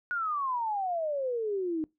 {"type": "exponential sweep", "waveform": "sine", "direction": "down", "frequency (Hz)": [1471, 305.6], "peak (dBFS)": -28, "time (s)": [0.11, 1.84], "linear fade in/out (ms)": 0, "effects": ["noise-tail reverb RT60 0.2 s tail -23 dB re dry"]}